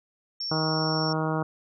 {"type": "tone", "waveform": "sine", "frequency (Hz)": 5460, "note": "F8", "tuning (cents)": -40, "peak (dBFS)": -29, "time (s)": [0.4, 1.13], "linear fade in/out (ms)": 5}
{"type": "harmonic tone", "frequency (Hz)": 157.7, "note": "D#3", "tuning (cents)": 24, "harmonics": [1, 2, 3, 4, 5, 6, 7, 8, 9], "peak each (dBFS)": [-28, -31, -33, -34, -35, -36, -36, -37, -38], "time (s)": [0.51, 1.43], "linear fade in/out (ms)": 5}
{"effects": []}